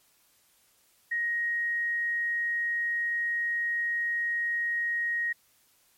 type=tone; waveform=sine; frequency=1880 Hz; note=A#6; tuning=14 cents sharp; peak=-26 dBFS; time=1.11-5.33 s; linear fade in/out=10 ms; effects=white hiss -65 dBFS RMS until 5.97 s + MP3 64 kbps